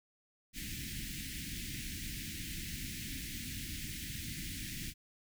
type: band-stop noise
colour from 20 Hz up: pink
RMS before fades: -42 dBFS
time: 0.53-4.94 s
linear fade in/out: 50 ms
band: 310 to 1800 Hz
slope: 48 dB/octave
effects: none